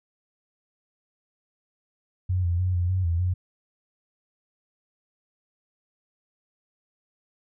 sine tone with pitch steps, 91.6 / 86.6 / 91.7 / 88.2 / 93.1 / 84.3 / 90.5 Hz, F#2 / F2 / F#2 / F2 / F#2 / E2 / F#2, -17 / -14 / -15 / +18 / +11 / +39 / -38 cents, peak -21 dBFS, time 2.29-3.34 s, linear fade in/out 10 ms, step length 150 ms, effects none

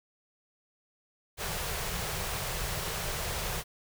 pink band-stop noise, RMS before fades -34 dBFS, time 1.37-3.64 s, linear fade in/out 50 ms, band 190 to 370 Hz, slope 48 dB/octave, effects none

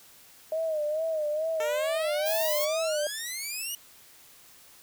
sine tone with vibrato, 622.3 Hz, D#5, in tune, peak -26 dBFS, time 0.52-3.07 s, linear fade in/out 2 ms, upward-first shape sine, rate 2.3 Hz, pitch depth 81 cents each way
10% pulse exponential sweep, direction up, 442.5 to 2954 Hz, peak -24 dBFS, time 1.6-3.75 s, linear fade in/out 2 ms
violet noise, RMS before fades -32 dBFS, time 2.25-2.66 s, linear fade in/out 20 ms
effects white hiss -54 dBFS RMS until 4.82 s

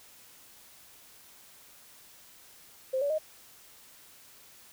sine tone with pitch steps, 523.3 / 570.7 / 622.3 Hz, C5 / D5 / D#5, 0 / -50 / 0 cents, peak -26 dBFS, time 2.93-3.185 s, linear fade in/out 10 ms, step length 85 ms, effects white hiss -55 dBFS RMS until 4.72 s

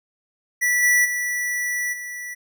square tone with level steps, 1958 Hz, B6, 15 cents flat, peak -18 / -15 / -23 / -31 dBFS, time 0.61-2.35 s, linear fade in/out 20 ms, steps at 0.82 / 1.04 / 1.92 s, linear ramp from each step 20 ms, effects none

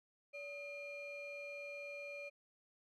triangle ring-modulated tone, 918 Hz, A#5, 27 cents flat, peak -40 dBFS, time 0.33-2.3 s, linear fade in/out 20 ms, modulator 1490 Hz, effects none

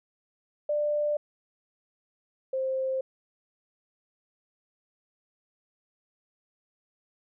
sine tone pair in turn, 593 / 526.2 Hz, D5 / C5, +17 / +10 cents, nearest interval major second, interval 207 cents, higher first, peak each -24 / -26 dBFS, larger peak first, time 0.69-1.17 / 2.53-3.01 s, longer neither, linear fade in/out 5 ms, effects none

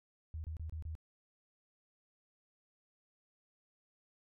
sine tone bursts, 79.3 Hz, D#2, 33 cents sharp, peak -39 dBFS, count 5, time 0.34-0.952 s, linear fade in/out 0 ms, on 100 ms, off 28 ms, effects none

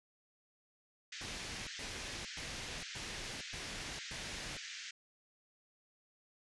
pink band-pass noise, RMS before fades -47 dBFS, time 1.12-4.91 s, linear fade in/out 5 ms, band 1600 to 6900 Hz, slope 48 dB/octave
pink noise bursts, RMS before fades -47 dBFS, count 6, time 1.21-4.57 s, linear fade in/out 2 ms, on 460 ms, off 120 ms
effects resampled to 24000 Hz

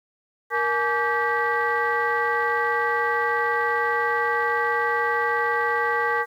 sine tone cluster, 469.5 / 847 / 1158 / 1576 / 1941 Hz, A#4 / G#5 / D6 / G6 / B6, +12 / +34 / -25 / +9 / -31 cents, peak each -26 dBFS, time 0.5-6.26 s, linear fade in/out 50 ms, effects tanh soft clip ceiling -12 dBFS + 9-bit

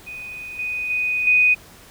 sine tone with level steps, 2489 Hz, D#7, in tune, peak -31 / -23 / -19 / -12 dBFS, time 0.06-1.55 s, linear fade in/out 20 ms, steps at 0.59 / 0.9 / 1.27 s, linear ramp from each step 2 ms, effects pink hiss -46 dBFS RMS until 1.9 s

